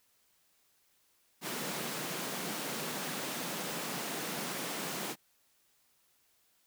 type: high-pass noise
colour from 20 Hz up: pink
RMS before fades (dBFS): -38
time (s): 1.41-5.16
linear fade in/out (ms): 50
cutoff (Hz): 150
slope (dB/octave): 48
effects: white hiss -71 dBFS RMS until 6.66 s